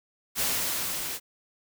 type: noise with level ramp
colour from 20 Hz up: white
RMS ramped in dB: -26 to -34 dBFS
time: 0.35-1.2 s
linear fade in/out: 50 ms
effects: none